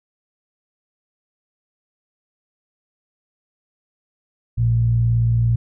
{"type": "tone with low-pass filter", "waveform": "sawtooth", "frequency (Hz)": 58, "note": "A#1", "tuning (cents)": -8, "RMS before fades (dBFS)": -17, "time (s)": [4.57, 5.56], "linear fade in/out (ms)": 5, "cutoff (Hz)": 120, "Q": 9.8, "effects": []}